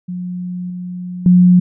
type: tone with level steps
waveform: sine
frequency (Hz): 179.6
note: F3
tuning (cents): +49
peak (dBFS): -21 / -23 / -5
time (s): 0.08-1.6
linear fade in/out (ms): 10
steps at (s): 0.7 / 1.26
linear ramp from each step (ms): 2
effects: none